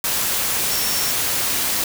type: tone in noise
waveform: sine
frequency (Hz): 5480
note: F8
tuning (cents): -34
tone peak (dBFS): -27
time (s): 0.71-1.11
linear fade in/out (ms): 2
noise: white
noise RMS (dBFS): -21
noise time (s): 0.04-1.84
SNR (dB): -9
effects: none

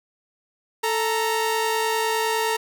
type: tone pair together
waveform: sawtooth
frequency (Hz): 441.3 / 932.3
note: A4 / A#5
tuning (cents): +5 / 0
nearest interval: octave + minor second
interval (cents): 1295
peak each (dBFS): -20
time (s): 0.83-2.57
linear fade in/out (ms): 10
effects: none

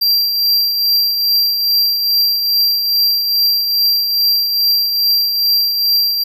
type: tone with tremolo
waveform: square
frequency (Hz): 4732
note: D8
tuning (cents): +12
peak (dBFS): -10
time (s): 0.01-6.24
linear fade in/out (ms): 10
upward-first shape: triangle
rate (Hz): 2.4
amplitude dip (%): 50
effects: none

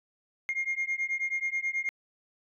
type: beating tone pair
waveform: sine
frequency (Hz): 2124 / 2133.3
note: C7 / C7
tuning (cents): +25 / +33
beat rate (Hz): 9.3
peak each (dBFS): -30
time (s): 0.49-1.89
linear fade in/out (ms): 0
effects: tanh soft clip ceiling -24 dBFS

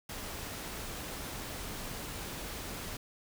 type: noise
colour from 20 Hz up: pink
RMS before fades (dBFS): -41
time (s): 0.09-2.97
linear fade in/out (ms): 5
effects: none

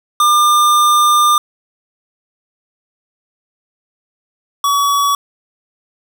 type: tone pair in turn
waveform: square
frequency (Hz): 1200 / 1133.3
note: D6 / C#6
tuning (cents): +37 / +38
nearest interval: minor second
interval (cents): 99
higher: first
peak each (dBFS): -9 / -12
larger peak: first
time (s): 0.2-1.38 / 4.64-5.15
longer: first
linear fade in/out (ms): 2
effects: none

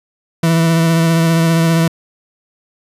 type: tone with vibrato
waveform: 40% pulse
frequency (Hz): 164.81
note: E3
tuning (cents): 0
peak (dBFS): -9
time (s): 0.43-1.88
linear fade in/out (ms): 5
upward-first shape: triangle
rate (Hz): 15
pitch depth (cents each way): 26
effects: resampled to 32000 Hz

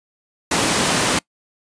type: high-pass noise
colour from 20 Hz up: pink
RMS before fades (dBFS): -18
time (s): 0.51-1.19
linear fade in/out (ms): 5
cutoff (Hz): 160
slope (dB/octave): 12
effects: noise-tail reverb RT60 0.1 s tail -25 dB re dry + resampled to 22050 Hz

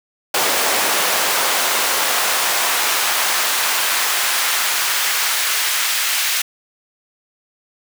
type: noise with high-pass filter sweep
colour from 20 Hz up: pink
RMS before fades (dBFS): -18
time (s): 0.34-6.42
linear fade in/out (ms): 5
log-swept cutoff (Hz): 540 to 1800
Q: 0.83
effects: none

